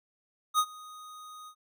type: tone with ADSR envelope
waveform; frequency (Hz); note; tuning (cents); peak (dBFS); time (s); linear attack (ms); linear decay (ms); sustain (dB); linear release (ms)
square; 1244.5; D#6; 0; -21; 0.54-1.55; 47; 63; -24; 75
effects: none